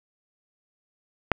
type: click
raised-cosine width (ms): 0.5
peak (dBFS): -4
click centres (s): 1.317
effects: none